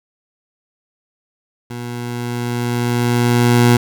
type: tone with level ramp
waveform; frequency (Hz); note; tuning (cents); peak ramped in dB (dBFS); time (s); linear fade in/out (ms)
20% pulse; 120.5; B2; -42; -21 to -3; 1.7-3.77; 5
effects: none